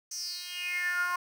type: tone with high-pass filter sweep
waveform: 10% pulse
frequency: 356.2 Hz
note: F4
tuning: 34 cents sharp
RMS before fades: -33 dBFS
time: 0.11-1.16 s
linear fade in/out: 5 ms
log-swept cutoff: 6300 to 1100 Hz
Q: 7.6
effects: none